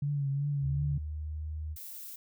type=tone with vibrato; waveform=sine; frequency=141.3 Hz; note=C#3; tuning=34 cents sharp; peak=-28 dBFS; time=0.02-0.98 s; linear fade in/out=5 ms; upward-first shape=triangle; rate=2.7 Hz; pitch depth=57 cents each way
type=tone with pitch glide; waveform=sine; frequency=75.8 to 77.3 Hz; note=D#2 to D#2; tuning=-45 to -11 cents; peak=-34 dBFS; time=0.61-1.77 s; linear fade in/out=50 ms; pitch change=+34 cents; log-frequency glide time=0.98-1.52 s
type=noise; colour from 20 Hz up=violet; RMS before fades=-44 dBFS; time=1.76-2.16 s; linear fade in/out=5 ms
effects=none